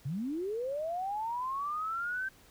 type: linear sweep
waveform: sine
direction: up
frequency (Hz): 122.5 to 1568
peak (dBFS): -32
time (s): 0.05-2.29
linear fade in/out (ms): 10
effects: pink hiss -60 dBFS RMS until 2.5 s